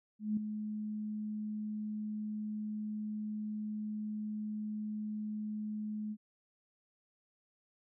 sine tone with ADSR envelope, 212.7 Hz, G#3, 42 cents sharp, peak -28 dBFS, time 0.19-6.17 s, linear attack 180 ms, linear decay 4 ms, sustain -8 dB, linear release 55 ms, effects none

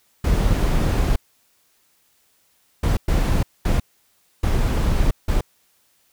brown noise bursts at uneven times, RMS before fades -18 dBFS, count 6, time 0.24-1.16 / 2.83-2.97 / 3.08-3.43 / 3.65-3.8 / 4.43-5.11 / 5.28-5.41 s, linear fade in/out 5 ms, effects white hiss -62 dBFS RMS until 6.12 s

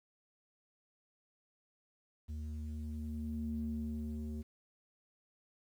square tone with low-pass filter sweep, 75.8 Hz, D#2, 45 cents flat, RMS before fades -40 dBFS, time 2.28-4.43 s, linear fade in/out 20 ms, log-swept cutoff 160 to 290 Hz, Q 5.1, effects 11-bit

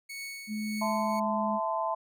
sawtooth tone with tremolo, 2217 Hz, C#7, in tune, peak -33 dBFS, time 0.09-1.2 s, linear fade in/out 10 ms, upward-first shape triangle, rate 1.8 Hz, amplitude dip 60%
sine tone with pitch glide, 213.7 to 211.1 Hz, G#3 to G#3, +50 to +29 cents, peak -31 dBFS, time 0.47-1.6 s, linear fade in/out 50 ms, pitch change -21 cents, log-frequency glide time 0.67-1.32 s
sine chord, A minor, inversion second, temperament equal with one note detuned, 659.3 / 880 / 1029.7 Hz, E5 / A5 / C6, 0 / 0 / -28 cents, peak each -32 dBFS, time 0.81-1.95 s, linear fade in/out 10 ms
effects none

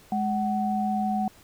sine tone pair together, 209.4 / 749 Hz, G#3 / F#5, +15 / +21 cents, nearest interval octave + minor seventh, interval 2206 cents, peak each -26 dBFS, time 0.12-1.28 s, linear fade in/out 2 ms, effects pink hiss -54 dBFS RMS until 1.43 s

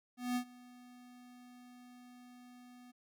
square tone with ADSR envelope, 246.9 Hz, B3, in tune, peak -32 dBFS, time 0.17-2.92 s, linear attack 190 ms, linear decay 81 ms, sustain -23 dB, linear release 16 ms, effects none

